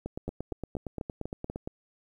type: two click trains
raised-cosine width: 2 ms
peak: -21 / -21 dBFS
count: 15 / 6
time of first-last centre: 0.06-1.675 / 0.28-1.5 s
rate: 8.67 / 4.1 Hz
effects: 10-bit